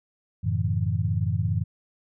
sine chord, F# minor seventh, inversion none, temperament equal with one note detuned, 92.5 / 110 / 142.16 / 164.81 Hz, F#2 / A2 / C#3 / E3, 0 / 0 / +44 / 0 cents, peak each -26 / -26 / -31 / -30 dBFS, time 0.43-1.64 s, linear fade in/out 20 ms, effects none

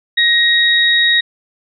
sine tone pair together, 1884 / 3782 Hz, A#6 / A#7, +18 / +24 cents, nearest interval octave, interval 1206 cents, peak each -12 dBFS, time 0.17-1.21 s, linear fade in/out 10 ms, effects none

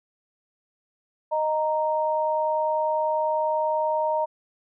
sine tone pair together, 620 / 930.2 Hz, D#5 / A#5, -6 / -4 cents, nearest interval perfect fifth, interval 702 cents, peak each -24 dBFS, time 1.31-4.26 s, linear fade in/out 20 ms, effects none

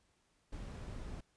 brown noise, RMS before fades -45 dBFS, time 0.52-1.21 s, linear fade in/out 10 ms, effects pink hiss -75 dBFS RMS until 1.36 s + resampled to 22050 Hz

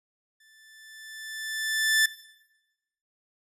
sawtooth tone with exponential growth, 1760 Hz, A6, in tune, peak -14 dBFS, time 0.4-2.06 s, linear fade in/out 5 ms, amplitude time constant 360 ms, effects noise-tail reverb RT60 1.0 s tail -19 dB re dry + resampled to 32000 Hz

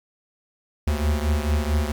square beating tone pair, 73.42 / 77.92 Hz, D2 / D#2, 0 / +3 cents, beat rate 4.5 Hz, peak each -22 / -26 dBFS, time 0.87-1.92 s, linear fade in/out 5 ms, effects 9-bit

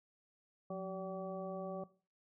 harmonic tone with a mistuned harmonic, 191 Hz, G3, 45 cents flat, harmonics 1 / 2 / 3 / 4 / 6, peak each -43 / -47 / -43 / -49 / -51 dBFS, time 0.7-1.84 s, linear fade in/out 5 ms, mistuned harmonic 1, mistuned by -93 cents, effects noise-tail reverb RT60 0.4 s tail -19 dB re dry

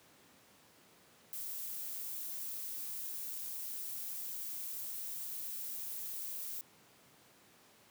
violet noise, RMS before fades -42 dBFS, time 1.33-6.61 s, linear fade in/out 0 ms, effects pink hiss -63 dBFS RMS until 7.9 s + high-pass 150 Hz 12 dB/octave

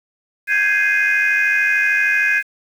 sine chord, Ab major seventh, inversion third, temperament equal, 1568 / 1661.2 / 2093 / 2489 Hz, G6 / Ab6 / C7 / Eb7, 0 / 0 / 0 / 0 cents, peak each -20 / -16 / -21 / -18 dBFS, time 0.47-2.43 s, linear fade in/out 50 ms, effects tanh soft clip ceiling -7 dBFS + 7-bit

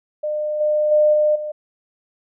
sine tone with level steps, 604 Hz, D5, 48 cents sharp, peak -20 / -15 / -11 / -13 / -24 dBFS, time 0.23-1.52 s, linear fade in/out 10 ms, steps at 0.6 / 0.91 / 1.13 / 1.35 s, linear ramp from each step 10 ms, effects none

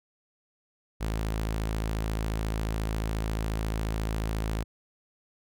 sawtooth tone, 54.2 Hz, A1, 25 cents flat, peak -24 dBFS, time 1-4.64 s, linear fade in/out 20 ms, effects none

